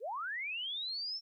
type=linear sweep; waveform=sine; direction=up; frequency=389.2 to 5450 Hz; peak=-36 dBFS; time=0-1.21 s; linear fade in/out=50 ms; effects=13-bit